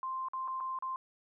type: tone with dropouts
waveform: sine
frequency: 1046.5 Hz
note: C6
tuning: in tune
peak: -34 dBFS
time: 0.03-0.96 s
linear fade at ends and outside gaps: 1 ms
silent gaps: 0.285-0.334 / 0.477-0.481 / 0.603-0.607 / 0.788-0.824 s
effects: none